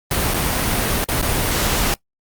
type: noise with dropouts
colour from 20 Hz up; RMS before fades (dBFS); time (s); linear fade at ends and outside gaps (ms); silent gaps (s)
pink; -19; 0.11-1.94; 1; 0.338-0.343 / 1.042-1.087 / 1.214-1.226
effects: noise-tail reverb RT60 0.1 s tail -21 dB re dry + Opus 32 kbps

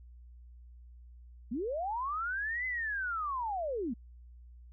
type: linear two-way sweep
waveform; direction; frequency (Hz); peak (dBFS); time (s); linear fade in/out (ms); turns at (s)
sine; up then down; 207.7 to 2051 to 207.7; -32; 1.51-3.94; 10; 2.66
effects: added 60 Hz sine -50 dBFS peak until 4.72 s

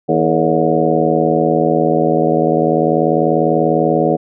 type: harmonic tone with a mistuned harmonic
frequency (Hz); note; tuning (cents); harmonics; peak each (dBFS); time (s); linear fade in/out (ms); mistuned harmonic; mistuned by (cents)
80.3; E2; -45; 2 / 3 / 4 / 5 / 6 / 7 / 8 / 9; -20 / -20 / -18 / -18 / -20 / -18 / -24 / -19; 0.08-4.17; 20; 5; +86
effects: none

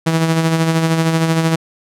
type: tone with tremolo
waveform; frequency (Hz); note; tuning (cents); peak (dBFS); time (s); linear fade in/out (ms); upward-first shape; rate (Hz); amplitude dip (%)
sawtooth; 162.8; E3; -21; -7; 0.06-1.56; 10; sine; 13; 45
effects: low-pass 11000 Hz 12 dB/octave

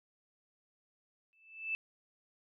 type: tone with exponential growth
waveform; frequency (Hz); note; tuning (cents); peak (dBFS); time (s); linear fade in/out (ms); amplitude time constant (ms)
sine; 2637; E7; 0; -30; 1.33-1.75; 0; 90
effects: none

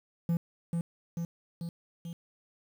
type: tone with echo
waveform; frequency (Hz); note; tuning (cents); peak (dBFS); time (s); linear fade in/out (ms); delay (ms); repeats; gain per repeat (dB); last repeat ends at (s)
triangle; 168.8; E3; +41; -23; 0.29-0.37; 2; 440; 4; -3; 2.13
effects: 9-bit

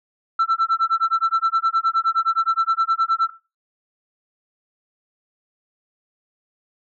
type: tone with tremolo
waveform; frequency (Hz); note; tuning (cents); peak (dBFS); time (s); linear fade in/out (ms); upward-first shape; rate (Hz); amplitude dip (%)
sine; 1337; E6; +24; -11; 0.39-3.3; 5; sine; 9.6; 100
effects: noise-tail reverb RT60 0.3 s tail -17 dB re dry + tanh soft clip ceiling -13 dBFS

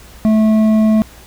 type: tone with hard clipping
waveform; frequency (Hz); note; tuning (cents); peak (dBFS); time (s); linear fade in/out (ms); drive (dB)
sine; 217.6; A3; -19; -10; 0.25-1.02; 0; 7
effects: added 60 Hz sine -40 dBFS peak until 1.26 s + pink hiss -41 dBFS RMS until 1.26 s

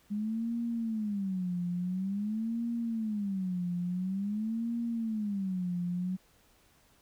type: tone with vibrato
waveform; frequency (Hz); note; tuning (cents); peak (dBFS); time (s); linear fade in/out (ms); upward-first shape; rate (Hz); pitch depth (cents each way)
sine; 203.1; G#3; -38; -30; 0.1-6.17; 20; sine; 0.48; 250
effects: pink hiss -65 dBFS RMS until 7.01 s

